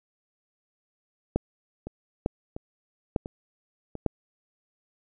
two click trains, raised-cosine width 2 ms, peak -10 / -22 dBFS, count 4 / 4, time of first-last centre 1.36-4.063 / 1.87-3.953 s, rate 1.11 / 1.44 Hz, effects none

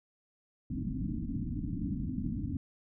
white low-pass noise, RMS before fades -35 dBFS, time 0.7-2.57 s, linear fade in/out 2 ms, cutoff 300 Hz, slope 96 dB/octave, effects none

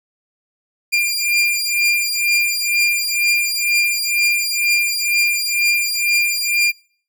sawtooth beating tone pair, 2395 / 2397.1 Hz, D7 / D7, +33 / +35 cents, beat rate 2.1 Hz, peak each -15 dBFS, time 0.92-6.72 s, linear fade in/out 20 ms, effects noise-tail reverb RT60 0.5 s tail -23 dB re dry

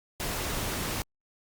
pink noise, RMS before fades -32 dBFS, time 0.2-1.02 s, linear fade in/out 0 ms, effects Opus 48 kbps

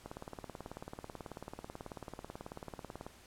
click train, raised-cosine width 1 ms, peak -29 dBFS, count 56, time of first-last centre 0.06-3.065 s, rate 18.3 Hz, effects pink hiss -59 dBFS RMS until 3.26 s + low-pass 12000 Hz 12 dB/octave

